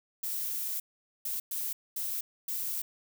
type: noise bursts at uneven times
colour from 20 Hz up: violet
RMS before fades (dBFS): -34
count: 5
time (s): 0.23-0.8 / 1.25-1.4 / 1.51-1.73 / 1.96-2.21 / 2.48-2.82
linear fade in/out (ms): 5
effects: none